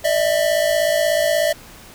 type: tone pair together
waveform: square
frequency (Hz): 597 / 653.5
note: D5 / E5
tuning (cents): +28 / -15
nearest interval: major second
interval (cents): 157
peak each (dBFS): -19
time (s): 0.04-1.53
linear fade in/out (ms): 10
effects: pink hiss -42 dBFS RMS until 1.94 s